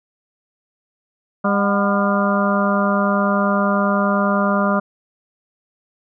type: harmonic tone with a mistuned harmonic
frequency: 201.1 Hz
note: G3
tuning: 44 cents sharp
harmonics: 1 / 2 / 3 / 4 / 5 / 6 / 7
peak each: -18 / -28 / -21 / -28 / -25 / -22 / -25 dBFS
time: 1.44-4.8 s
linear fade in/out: 10 ms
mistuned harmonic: 4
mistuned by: -130 cents
effects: none